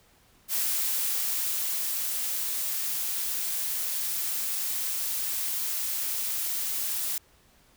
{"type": "noise with ADSR envelope", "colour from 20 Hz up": "blue", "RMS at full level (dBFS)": -27, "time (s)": [0.48, 7.18], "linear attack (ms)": 58, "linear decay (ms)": 1500, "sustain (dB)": -3, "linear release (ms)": 3, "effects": ["pink hiss -61 dBFS RMS until 7.76 s"]}